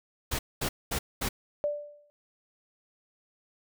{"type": "noise bursts", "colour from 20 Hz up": "pink", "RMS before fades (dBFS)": -30, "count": 4, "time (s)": [0.31, 1.29], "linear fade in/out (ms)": 10, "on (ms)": 80, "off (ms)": 220}
{"type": "tone with exponential decay", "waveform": "sine", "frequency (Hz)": 587.3, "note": "D5", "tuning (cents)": 0, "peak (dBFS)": -23, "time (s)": [1.64, 2.1], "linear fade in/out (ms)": 0, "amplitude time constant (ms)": 98}
{"effects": []}